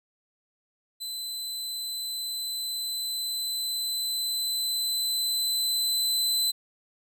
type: tone with level ramp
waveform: sawtooth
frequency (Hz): 4031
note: B7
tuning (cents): +35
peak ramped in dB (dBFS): -30 to -20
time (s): 1-6.52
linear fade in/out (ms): 20
effects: none